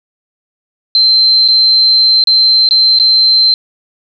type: tone with dropouts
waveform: sine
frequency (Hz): 4111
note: C8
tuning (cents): -31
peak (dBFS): -5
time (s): 0.95-3.54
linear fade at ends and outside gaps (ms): 1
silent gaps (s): 1.479-1.485 / 2.239-2.272 / 2.689-2.709 / 2.988-2.998
effects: none